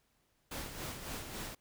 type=noise with tremolo; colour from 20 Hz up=pink; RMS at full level=-41 dBFS; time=0.51-1.55 s; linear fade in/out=5 ms; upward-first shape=sine; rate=3.6 Hz; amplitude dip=50%; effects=pink hiss -75 dBFS RMS until 1.6 s